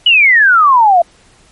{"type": "exponential sweep", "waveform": "sine", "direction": "down", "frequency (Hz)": [2991, 666], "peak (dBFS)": -4, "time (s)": [0.06, 1.02], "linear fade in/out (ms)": 5, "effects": ["pink hiss -47 dBFS RMS until 1.51 s", "MP3 48 kbps"]}